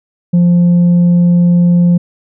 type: tone with tanh clipping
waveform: sine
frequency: 174.61 Hz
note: F3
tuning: in tune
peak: -6 dBFS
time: 0.33-1.98 s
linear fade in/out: 10 ms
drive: 2 dB
effects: none